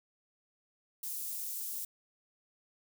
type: high-pass noise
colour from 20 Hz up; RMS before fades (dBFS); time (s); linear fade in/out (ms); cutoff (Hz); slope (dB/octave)
white; -39; 1.03-1.85; 5; 8500; 12
effects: none